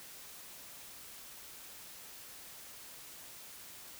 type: silence
effects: white hiss -51 dBFS RMS until 3.99 s